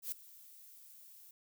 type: noise with ADSR envelope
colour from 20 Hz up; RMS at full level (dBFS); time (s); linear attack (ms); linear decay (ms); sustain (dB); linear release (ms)
violet; -37; 0.02-1.31; 99; 6; -20; 4
effects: none